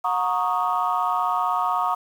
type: chord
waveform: sine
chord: D# minor seventh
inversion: first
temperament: equal with one note detuned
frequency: 725.6 / 932.3 / 1108.7 / 1244.5 Hz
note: F#5 / A#5 / C#6 / D#6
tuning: -34 / 0 / 0 / 0 cents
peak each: -25 dBFS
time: 0.04-1.95 s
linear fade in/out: 10 ms
effects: tanh soft clip ceiling -12 dBFS + 8-bit